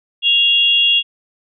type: tone pair together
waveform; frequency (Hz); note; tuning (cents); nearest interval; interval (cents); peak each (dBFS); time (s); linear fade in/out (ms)
sine; 2793 / 3331; F7 / G#7; -1 / +4; minor third; 305; -13; 0.22-1.03; 50
effects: none